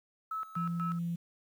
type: tone with tremolo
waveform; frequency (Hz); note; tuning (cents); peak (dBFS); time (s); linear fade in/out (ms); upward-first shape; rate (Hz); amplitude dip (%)
sine; 1300; E6; -24; -33; 0.31-0.99; 5; square; 4.1; 80
type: tone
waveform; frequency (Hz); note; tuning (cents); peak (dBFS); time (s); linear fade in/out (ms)
sine; 170.5; F3; -41; -31; 0.56-1.16; 10
effects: tanh soft clip ceiling -24 dBFS + 10-bit